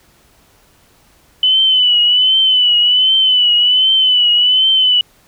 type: tone with vibrato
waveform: sine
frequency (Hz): 3000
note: F#7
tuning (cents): +23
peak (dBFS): -8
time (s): 1.43-5.01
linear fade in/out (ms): 2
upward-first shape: triangle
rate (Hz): 1.3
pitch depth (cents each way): 69
effects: pink hiss -51 dBFS RMS until 5.27 s